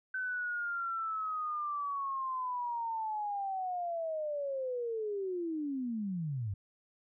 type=linear sweep; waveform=sine; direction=down; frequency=1529 to 92.5 Hz; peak=-33 dBFS; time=0.14-6.54 s; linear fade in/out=5 ms; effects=none